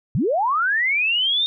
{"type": "linear sweep", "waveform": "sine", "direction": "up", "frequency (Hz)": [98, 3700], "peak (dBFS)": -17, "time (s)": [0.15, 1.46], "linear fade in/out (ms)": 0, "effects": []}